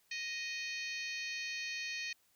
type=harmonic tone; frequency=622.3 Hz; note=D#5; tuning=in tune; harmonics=3 / 4 / 5 / 6 / 7 / 8 / 9 / 10; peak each=-44 / -41 / -51 / -52 / -45 / -57 / -53 / -53 dBFS; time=0.11-2.13 s; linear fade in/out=5 ms; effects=white hiss -72 dBFS RMS until 2.35 s